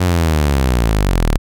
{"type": "linear sweep", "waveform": "sawtooth", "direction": "down", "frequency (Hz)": [91.9, 34.65], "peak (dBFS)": -8, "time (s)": [0, 1.38], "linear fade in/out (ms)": 10, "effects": []}